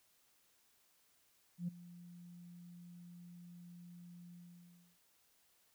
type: tone with ADSR envelope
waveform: sine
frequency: 174.61 Hz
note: F3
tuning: in tune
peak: -34 dBFS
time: 1.58-4.98 s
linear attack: 100 ms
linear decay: 13 ms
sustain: -18 dB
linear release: 660 ms
effects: tanh soft clip ceiling -31 dBFS + white hiss -73 dBFS RMS until 5.74 s